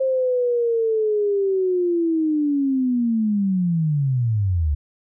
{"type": "linear sweep", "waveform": "sine", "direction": "down", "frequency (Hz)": [533, 69.3], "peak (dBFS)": -17, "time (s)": [0, 4.75], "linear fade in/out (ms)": 10, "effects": []}